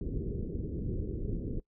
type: low-pass noise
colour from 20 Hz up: pink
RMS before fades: -35 dBFS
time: 0.01-1.6 s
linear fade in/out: 2 ms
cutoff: 440 Hz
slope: 48 dB/octave
effects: noise-tail reverb RT60 0.1 s tail -20 dB re dry